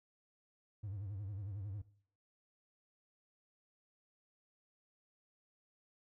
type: tone with vibrato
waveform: triangle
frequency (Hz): 100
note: G2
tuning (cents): +35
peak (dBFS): -38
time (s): 0.83-1.82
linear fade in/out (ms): 10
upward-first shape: sine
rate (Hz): 11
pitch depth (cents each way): 120
effects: noise-tail reverb RT60 0.5 s tail -18 dB re dry + tanh soft clip ceiling -34 dBFS